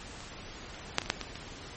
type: clicks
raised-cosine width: 0.2 ms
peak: -26 / -30 / -6 / -18 / -23 / -7 / -17 / -24 dBFS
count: 8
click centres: 0.205 / 0.745 / 0.984 / 1.018 / 1.06 / 1.101 / 1.213 / 1.356 s
effects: pink hiss -45 dBFS RMS until 1.76 s + MP3 32 kbps